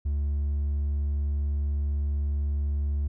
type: tone with hard clipping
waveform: sine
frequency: 72.1 Hz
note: D2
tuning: 31 cents flat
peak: -25 dBFS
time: 0.05-3.08 s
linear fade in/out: 10 ms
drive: 2 dB
effects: none